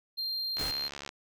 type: tone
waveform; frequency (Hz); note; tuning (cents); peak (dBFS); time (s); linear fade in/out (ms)
triangle; 4186; C8; 0; -30; 0.17-0.89; 20
type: click train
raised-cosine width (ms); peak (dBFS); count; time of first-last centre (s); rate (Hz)
0.2; -22; 38; 0.57-1.091; 71
type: noise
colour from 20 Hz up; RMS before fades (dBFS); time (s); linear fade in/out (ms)
pink; -38; 0.59-0.71; 2
effects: none

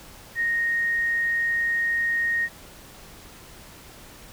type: tone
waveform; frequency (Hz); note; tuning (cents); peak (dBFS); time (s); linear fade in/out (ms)
sine; 1862; A#6; -2; -21; 0.35-2.49; 50
effects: pink hiss -46 dBFS RMS until 4.32 s

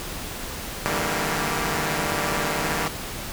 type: chord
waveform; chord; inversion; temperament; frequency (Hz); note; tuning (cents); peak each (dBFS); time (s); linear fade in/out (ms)
5% pulse; E half-diminished seventh; third; equal with one note detuned; 146.83 / 161.89 / 196 / 233.1; D3 / E3 / G3 / Bb3; 0 / -31 / 0 / 0; -18; 0.86-2.88; 0
effects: pink hiss -33 dBFS RMS until 3.32 s

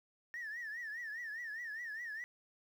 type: tone with vibrato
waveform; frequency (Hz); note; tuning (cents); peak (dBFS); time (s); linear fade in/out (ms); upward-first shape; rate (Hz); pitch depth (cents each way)
sine; 1815; A#6; -47; -39; 0.34-2.24; 0; triangle; 4.9; 150
effects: tanh soft clip ceiling -38 dBFS + 11-bit

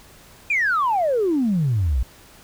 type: exponential sweep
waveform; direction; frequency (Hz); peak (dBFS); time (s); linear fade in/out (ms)
sine; down; 2489 to 56; -16; 0.5-2.03; 5
effects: tanh soft clip ceiling -13 dBFS + pink hiss -48 dBFS RMS until 2.43 s

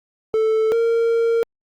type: tone pair in turn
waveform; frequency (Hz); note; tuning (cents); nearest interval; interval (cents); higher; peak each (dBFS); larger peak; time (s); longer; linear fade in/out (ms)
triangle; 440 / 461; A4 / A#4; 0 / -19; minor second; 81; second; -13; neither; 0.34-0.72 / 0.72-1.43; second; 0
effects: Opus 48 kbps

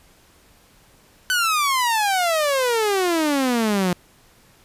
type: exponential sweep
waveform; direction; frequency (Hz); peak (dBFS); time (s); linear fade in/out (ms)
sawtooth; down; 1524 to 174.61; -14; 1.3-3.93; 0
effects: pink hiss -54 dBFS RMS until 4.64 s + resampled to 32000 Hz

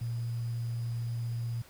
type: tone with sample-and-hold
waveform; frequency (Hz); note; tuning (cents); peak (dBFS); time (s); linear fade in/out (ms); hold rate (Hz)
sine; 117.3; A#2; +11; -31; 0.01-1.62; 5; 4900
effects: added 50 Hz sine -63 dBFS peak until 1.69 s + pink hiss -56 dBFS RMS until 1.69 s

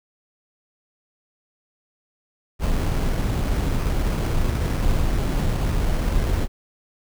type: noise with sample-and-hold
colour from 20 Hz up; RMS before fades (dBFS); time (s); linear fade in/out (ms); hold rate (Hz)
brown; -21; 2.59-6.48; 50; 3675
effects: none

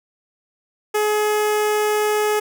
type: tone with notch filter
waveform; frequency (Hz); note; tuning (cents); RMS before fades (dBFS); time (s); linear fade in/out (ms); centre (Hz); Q
sawtooth; 422.7; G#4; +31; -19; 0.94-2.4; 10; 4100; 1.9
effects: none

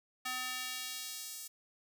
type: tone with high-pass filter sweep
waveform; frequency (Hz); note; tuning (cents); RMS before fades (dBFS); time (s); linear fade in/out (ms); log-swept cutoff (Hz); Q
square; 254.2; C4; -50; -41; 0.25-1.48; 10; 1300 to 7400; 0.85
effects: none

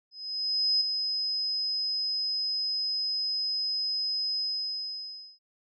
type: tone with ADSR envelope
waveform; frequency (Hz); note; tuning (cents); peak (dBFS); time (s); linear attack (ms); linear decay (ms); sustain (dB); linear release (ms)
sine; 5060; D#8; +28; -21; 0.11-5.39; 700; 5; -6; 1000
effects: none

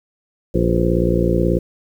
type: harmonic tone with a mistuned harmonic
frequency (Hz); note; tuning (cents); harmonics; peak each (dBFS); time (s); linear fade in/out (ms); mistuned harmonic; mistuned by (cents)
58.27; A#1; 0; 1 / 2 / 3 / 4 / 5 / 6 / 7 / 8 / 9; -21 / -23 / -20 / -26 / -26 / -20 / -24 / -26 / -24; 0.54-1.59; 10; 8; +78
effects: 8-bit

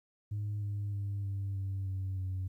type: tone with pitch steps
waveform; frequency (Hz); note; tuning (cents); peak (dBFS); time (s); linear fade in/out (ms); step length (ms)
sine; 103.83 / 102.05 / 100.29 / 98.57 / 96.88 / 95.21 / 93.58; G#2 / G#2 / G2 / G2 / G2 / G2 / F#2; 0 / -30 / +40 / +10 / -20 / -50 / +20; -31; 0.31-2.48; 10; 310
effects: tanh soft clip ceiling -31 dBFS + 12-bit

